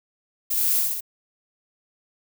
violet noise with echo, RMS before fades -24 dBFS, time 0.5-0.81 s, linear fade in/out 10 ms, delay 66 ms, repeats 3, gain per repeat -2 dB, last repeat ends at 1.008 s, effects none

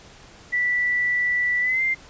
sine tone with pitch glide, 1965 to 2094 Hz, B6 to C7, -9 to +1 cents, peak -19 dBFS, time 0.52-1.95 s, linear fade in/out 20 ms, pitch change +110 cents, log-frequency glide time 1.61-1.82 s, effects pink hiss -47 dBFS RMS until 2.09 s + resampled to 16000 Hz

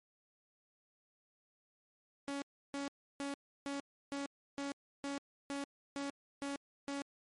sawtooth tone bursts, 280.3 Hz, C#4, 19 cents sharp, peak -34 dBFS, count 11, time 2.28-7.02 s, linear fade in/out 0 ms, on 140 ms, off 320 ms, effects MP3 48 kbps

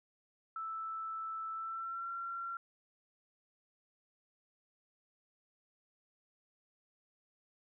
sine tone with pitch glide, 1318.5 to 1367.4 Hz, E6 to F6, 0 to -37 cents, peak -38 dBFS, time 0.56-2.57 s, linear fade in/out 2 ms, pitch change +63 cents, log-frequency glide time 1.53-2.1 s, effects none

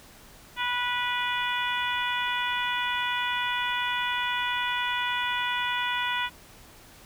harmonic tone, 490 Hz, B4, 14 cents flat, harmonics 2 / 3 / 4 / 5 / 6 / 7, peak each -30 / -32 / -33 / -34 / -35 / -35 dBFS, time 0.56-6.3 s, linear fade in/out 50 ms, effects pink hiss -51 dBFS RMS until 7.05 s

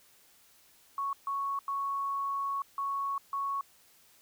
sine tone bursts at uneven times, 1108.7 Hz, C#6, in tune, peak -30 dBFS, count 5, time 0.98-1.13 / 1.27-1.59 / 1.68-2.62 / 2.78-3.18 / 3.33-3.61 s, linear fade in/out 2 ms, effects white hiss -62 dBFS RMS until 4.21 s

